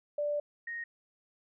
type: tone pair in turn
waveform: sine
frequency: 587.3 / 1864.6 Hz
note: D5 / A#6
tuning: 0 / 0 cents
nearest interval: octave + minor sixth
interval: 2000 cents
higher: second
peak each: -29 / -36 dBFS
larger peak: first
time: 0.18-0.4 / 0.67-0.84 s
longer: first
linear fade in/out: 5 ms
effects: none